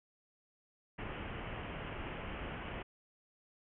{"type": "low-pass noise", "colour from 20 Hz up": "pink", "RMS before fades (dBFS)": -43, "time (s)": [0.98, 2.83], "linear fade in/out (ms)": 10, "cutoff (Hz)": 3100, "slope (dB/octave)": 96, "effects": []}